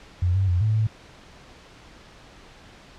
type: tone with pitch steps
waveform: sine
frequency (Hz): 89 / 96.3 / 88.7 / 108.3 / 109.3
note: F2 / G2 / F2 / A2 / A2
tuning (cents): +33 / -30 / +27 / -27 / -11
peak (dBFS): -18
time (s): 0.22-0.87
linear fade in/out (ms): 5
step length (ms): 130
effects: pink hiss -48 dBFS RMS until 2.98 s + low-pass 5000 Hz 12 dB/octave